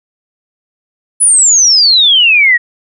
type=exponential sweep; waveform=sine; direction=down; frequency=10170 to 1864.7 Hz; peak=-4 dBFS; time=1.2-2.58 s; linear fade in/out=20 ms; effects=none